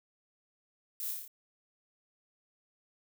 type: noise with echo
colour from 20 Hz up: violet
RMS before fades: -39 dBFS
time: 1-1.11 s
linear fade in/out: 0 ms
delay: 28 ms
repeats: 6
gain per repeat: -2 dB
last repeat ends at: 1.278 s
effects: none